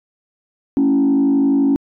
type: tone with frequency modulation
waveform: sine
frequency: 277.2 Hz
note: C#4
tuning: in tune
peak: -10 dBFS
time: 0.77-1.76 s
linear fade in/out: 0 ms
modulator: 51.8 Hz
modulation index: 0.67
effects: tanh soft clip ceiling -9 dBFS